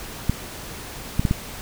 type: clicks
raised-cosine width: 5 ms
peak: -6 dBFS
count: 4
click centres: 0.296 / 1.195 / 1.252 / 1.311 s
effects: pink hiss -36 dBFS RMS until 1.61 s